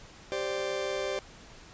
40% pulse chord, G suspended fourth, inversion none, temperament just, 392 / 522.7 / 588 Hz, G4 / C5 / D5, 0 / -2 / +2 cents, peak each -34 dBFS, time 0.32-1.19 s, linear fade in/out 0 ms, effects pink hiss -51 dBFS RMS until 1.73 s + resampled to 16000 Hz

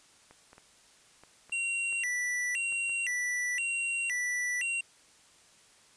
clicks, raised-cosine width 0.5 ms, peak -37 dBFS, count 8, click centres 0.31 / 0.531 / 0.581 / 1.236 / 1.496 / 1.926 / 2.724 / 2.895 s
square tone with vibrato, 2326 Hz, D7, 17 cents flat, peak -30 dBFS, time 1.52-4.81 s, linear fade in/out 5 ms, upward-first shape square, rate 0.97 Hz, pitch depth 290 cents each way
effects white hiss -60 dBFS RMS until 5.96 s + resampled to 22050 Hz

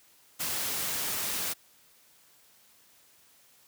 white noise, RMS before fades -32 dBFS, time 0.39-1.54 s, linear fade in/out 20 ms, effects white hiss -61 dBFS RMS until 3.67 s + high-pass 60 Hz 12 dB/octave

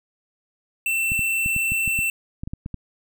square tone, 2683 Hz, E7, 30 cents sharp, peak -21 dBFS, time 0.86-2.1 s, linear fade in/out 2 ms
clicks, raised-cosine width 5 ms, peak -18 dBFS, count 12, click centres 1.119 / 1.193 / 1.461 / 1.564 / 1.72 / 1.877 / 1.99 / 2.435 / 2.475 / 2.535 / 2.661 / 2.743 s
effects none

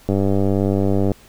click train, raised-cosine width 2 ms, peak -6 dBFS, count 102, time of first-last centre 0.09-1.117 s, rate 98.3 Hz, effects pink hiss -48 dBFS RMS until 1.28 s

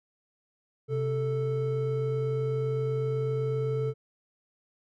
triangle tone pair together, 130.81 / 440.3 Hz, C3 / A4, 0 / +1 cents, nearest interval octave + major sixth, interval 2101 cents, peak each -27 dBFS, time 0.88-3.94 s, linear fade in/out 50 ms, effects none

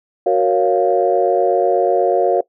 sine chord, Gb major seventh, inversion none, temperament equal, 370 / 466.2 / 554.4 / 698.5 Hz, Gb4 / Bb4 / Db5 / F5, 0 / 0 / 0 / 0 cents, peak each -17 dBFS, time 0.26-2.41 s, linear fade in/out 5 ms, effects noise-tail reverb RT60 0.1 s tail -20 dB re dry + tanh soft clip ceiling -1 dBFS

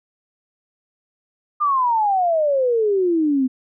sine exponential sweep, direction down, 1217 to 252.4 Hz, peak -15 dBFS, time 1.6-3.48 s, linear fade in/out 20 ms, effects none

